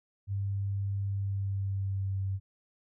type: tone with pitch glide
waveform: sine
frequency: 99.1 to 96.67 Hz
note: G2 to G2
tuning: +19 to -24 cents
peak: -29 dBFS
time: 0.27-2.4 s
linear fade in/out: 50 ms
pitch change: -43 cents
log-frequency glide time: 1.08-2.22 s
effects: none